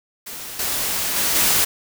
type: noise with level steps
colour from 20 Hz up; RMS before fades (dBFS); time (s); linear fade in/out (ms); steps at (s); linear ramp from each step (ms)
white; -33 / -23 / -20 / -17; 0.26-1.65; 10; 0.59 / 1.16 / 1.35; 5
effects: none